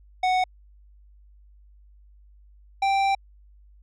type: tone pair in turn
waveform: square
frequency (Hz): 740 / 784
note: F#5 / G5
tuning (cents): 0 / 0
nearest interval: minor second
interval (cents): 100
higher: second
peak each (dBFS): -20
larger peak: neither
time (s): 0.23-0.44 / 2.82-3.15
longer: second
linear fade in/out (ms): 5
effects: added 50 Hz sine -50 dBFS peak until 3.82 s + low-pass 4000 Hz 12 dB/octave